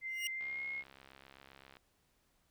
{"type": "tone with pitch glide", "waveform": "sine", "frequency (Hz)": [2080, 2157], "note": ["C7", "C#7"], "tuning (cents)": [-11, -48], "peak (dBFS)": -38, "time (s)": [0.01, 0.84], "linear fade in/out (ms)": 50, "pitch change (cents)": 63, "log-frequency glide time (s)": [0.31, 0.64]}
{"type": "tone with exponential growth", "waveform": "sawtooth", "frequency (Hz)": 2854, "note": "F7", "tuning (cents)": 37, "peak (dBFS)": -30, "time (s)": [0.07, 0.27], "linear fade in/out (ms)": 1, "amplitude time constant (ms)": 42}
{"type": "click train", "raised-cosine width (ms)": 0.3, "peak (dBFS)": -39, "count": 93, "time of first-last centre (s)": [0.41, 1.769], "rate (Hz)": 67.7}
{"effects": ["pink hiss -75 dBFS RMS until 2.5 s"]}